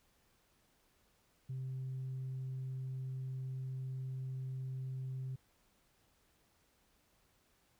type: tone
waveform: sine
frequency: 130.81 Hz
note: C3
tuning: in tune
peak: -37 dBFS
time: 1.49-5.36 s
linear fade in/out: 10 ms
effects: tanh soft clip ceiling -36 dBFS + pink hiss -73 dBFS RMS until 7.79 s